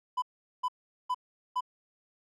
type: tone bursts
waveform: triangle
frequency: 1000 Hz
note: B5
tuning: 21 cents sharp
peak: -25 dBFS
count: 4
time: 0.17-1.608 s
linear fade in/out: 10 ms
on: 52 ms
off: 410 ms
effects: none